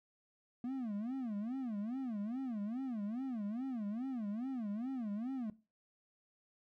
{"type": "tone with vibrato", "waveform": "triangle", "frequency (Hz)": 233.1, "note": "A#3", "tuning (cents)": 0, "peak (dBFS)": -35, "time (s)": [0.64, 5.5], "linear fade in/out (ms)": 2, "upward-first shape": "sine", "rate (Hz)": 2.4, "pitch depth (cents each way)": 250, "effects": ["noise-tail reverb RT60 0.3 s tail -18 dB re dry"]}